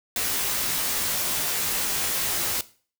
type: noise with comb filter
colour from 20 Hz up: white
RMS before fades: -26 dBFS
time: 0.16-2.61 s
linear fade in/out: 2 ms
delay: 16 ms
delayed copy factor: -0.95
effects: noise-tail reverb RT60 0.4 s tail -17 dB re dry